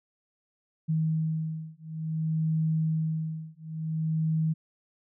sine beating tone pair, 158.6 / 159.16 Hz, D#3 / D#3, +33 / +40 cents, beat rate 0.56 Hz, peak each -29 dBFS, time 0.88-4.54 s, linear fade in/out 20 ms, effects none

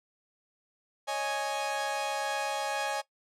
sawtooth chord, C# suspended second, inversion none, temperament equal, 554.4 / 622.3 / 830.6 Hz, C#5 / D#5 / G#5, 0 / 0 / 0 cents, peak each -32 / -34 / -28 dBFS, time 1.07-3.02 s, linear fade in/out 20 ms, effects noise-tail reverb RT60 0.1 s tail -18 dB re dry + low-pass 9000 Hz 12 dB/octave

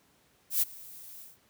violet noise with ADSR envelope, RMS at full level -24 dBFS, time 0.5-1.38 s, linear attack 120 ms, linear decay 21 ms, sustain -23 dB, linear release 160 ms, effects pink hiss -66 dBFS RMS until 1.49 s + high-pass 80 Hz 12 dB/octave

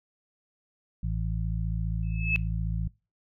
harmonic tone, 54.9 Hz, A1, 3 cents flat, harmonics 1 / 2 / 3, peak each -29 / -32 / -34 dBFS, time 1.03-2.88 s, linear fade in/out 5 ms
sine tone with exponential growth, 2600 Hz, E7, 24 cents flat, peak -20 dBFS, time 2.03-2.36 s, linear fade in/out 0 ms, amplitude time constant 70 ms
effects noise-tail reverb RT60 0.3 s tail -23 dB re dry

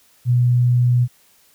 sine tone, 122.7 Hz, B2, 11 cents flat, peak -12 dBFS, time 0.25-1.08 s, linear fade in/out 50 ms, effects white hiss -55 dBFS RMS until 1.54 s

